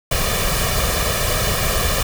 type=noise with comb filter; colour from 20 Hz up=pink; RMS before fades=-19 dBFS; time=0.11-2.03 s; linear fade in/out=5 ms; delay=1.7 ms; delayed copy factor=+0.7; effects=none